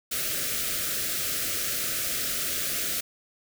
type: band-stop noise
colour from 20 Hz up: white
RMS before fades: -29 dBFS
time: 0.11-3.01 s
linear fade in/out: 10 ms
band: 690 to 1200 Hz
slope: 96 dB/octave
effects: none